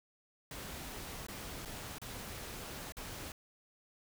pink noise with dropouts, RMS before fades -45 dBFS, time 0.51-3.32 s, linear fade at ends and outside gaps 2 ms, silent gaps 1.268-1.284 / 1.651-1.656 / 1.984-2.016 / 2.922-2.968 s, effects none

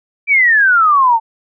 sine exponential sweep, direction down, 2363 to 880 Hz, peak -7 dBFS, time 0.27-1.2 s, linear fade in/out 50 ms, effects none

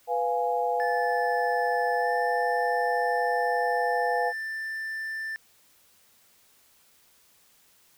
sine chord, F diminished, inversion second, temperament equal, 493.9 / 698.5 / 830.6 Hz, Cb5 / F5 / Ab5, 0 / 0 / 0 cents, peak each -28 dBFS, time 0.07-4.33 s, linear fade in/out 50 ms
triangle tone with pitch glide, 1745 to 1774.5 Hz, A6 to A6, -15 to +14 cents, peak -29 dBFS, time 0.8-5.36 s, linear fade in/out 0 ms, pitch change +29 cents, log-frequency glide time 1.99-2.09 s
effects white hiss -61 dBFS RMS until 7.97 s

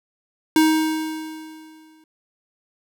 square tone with exponential decay, 314.8 Hz, D#4, 20 cents sharp, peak -12 dBFS, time 0.56-2.04 s, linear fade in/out 2 ms, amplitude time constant 320 ms, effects none

